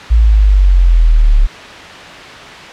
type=exponential sweep; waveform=sine; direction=down; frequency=57.4 to 34.82 Hz; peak=-4 dBFS; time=0.1-1.47 s; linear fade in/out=20 ms; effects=white hiss -29 dBFS RMS until 2.72 s + low-pass 3000 Hz 12 dB/octave